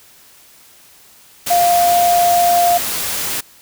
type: tone in noise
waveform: sine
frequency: 700 Hz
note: F5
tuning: 4 cents sharp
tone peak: -10 dBFS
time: 1.5-2.78 s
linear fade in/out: 10 ms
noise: white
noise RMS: -21 dBFS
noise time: 1.46-3.41 s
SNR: +8 dB
effects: white hiss -46 dBFS RMS until 3.61 s